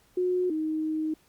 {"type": "tone pair in turn", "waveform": "sine", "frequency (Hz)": [363.1, 312.8], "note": ["F#4", "D#4"], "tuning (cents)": [-33, 9], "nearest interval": "minor third", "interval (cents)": 258, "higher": "first", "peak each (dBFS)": [-23, -26], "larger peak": "first", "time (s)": [[0.17, 0.5], [0.5, 1.14]], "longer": "second", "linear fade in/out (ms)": 5, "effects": ["pink hiss -63 dBFS RMS until 1.28 s", "Opus 48 kbps"]}